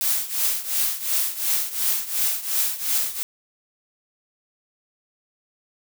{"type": "noise with tremolo", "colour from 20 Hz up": "blue", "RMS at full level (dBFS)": -20, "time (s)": [0.01, 3.23], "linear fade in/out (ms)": 0, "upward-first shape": "triangle", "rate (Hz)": 2.8, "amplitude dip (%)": 85, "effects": []}